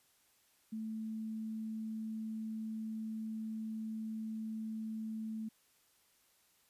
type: tone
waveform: sine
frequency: 220 Hz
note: A3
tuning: in tune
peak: -38 dBFS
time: 0.72-5.49 s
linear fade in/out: 10 ms
effects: white hiss -71 dBFS RMS until 6.69 s + resampled to 32000 Hz